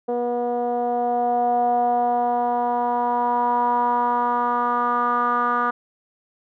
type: tone with low-pass filter sweep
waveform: 10% pulse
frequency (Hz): 241.8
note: B3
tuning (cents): -36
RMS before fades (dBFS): -21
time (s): 0.08-5.71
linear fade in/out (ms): 10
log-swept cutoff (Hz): 580 to 1300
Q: 5.4
effects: none